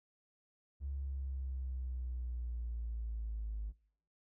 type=linear sweep; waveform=triangle; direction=down; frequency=69.8 to 51.9 Hz; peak=-33 dBFS; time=0.8-3.73 s; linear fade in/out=50 ms; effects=noise-tail reverb RT60 0.6 s tail -26 dB re dry + tanh soft clip ceiling -35 dBFS